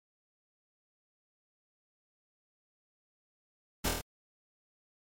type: noise with echo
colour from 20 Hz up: pink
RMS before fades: -30 dBFS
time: 3.84-3.89 s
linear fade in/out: 10 ms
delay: 25 ms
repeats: 5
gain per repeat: -2 dB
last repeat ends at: 4.015 s
effects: MP3 64 kbps